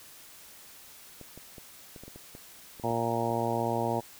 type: clicks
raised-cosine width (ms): 2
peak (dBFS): -32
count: 12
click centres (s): 1.213 / 1.376 / 1.582 / 1.962 / 2.036 / 2.08 / 2.16 / 2.351 / 2.798 / 2.84 / 2.908 / 3.306
type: harmonic tone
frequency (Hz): 116.54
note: A#2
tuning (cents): 0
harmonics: 1 / 2 / 3 / 4 / 5 / 6 / 7 / 8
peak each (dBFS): -35 / -35 / -35 / -35 / -35 / -35 / -35 / -35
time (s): 2.83-4.01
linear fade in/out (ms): 20
effects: white hiss -51 dBFS RMS until 4.19 s